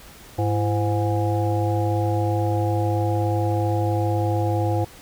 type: harmonic tone with a mistuned harmonic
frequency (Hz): 103.1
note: G#2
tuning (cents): -12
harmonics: 1 / 3 / 5 / 7 / 8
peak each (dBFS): -21 / -26 / -28 / -29 / -30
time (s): 0.38-4.85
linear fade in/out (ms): 10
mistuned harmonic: 3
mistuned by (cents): +140
effects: pink hiss -45 dBFS RMS until 5.01 s